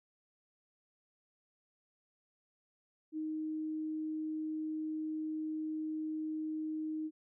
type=tone; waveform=sine; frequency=311.8 Hz; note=D#4; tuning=4 cents sharp; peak=-35 dBFS; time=3.12-7.11 s; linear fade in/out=50 ms; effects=none